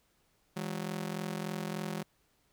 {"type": "ring-modulated tone", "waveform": "sawtooth", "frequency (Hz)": 184.1, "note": "F#3", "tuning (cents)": -8, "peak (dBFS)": -28, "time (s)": [0.56, 2.03], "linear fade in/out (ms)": 10, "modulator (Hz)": 21.7, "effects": ["pink hiss -72 dBFS RMS until 2.52 s"]}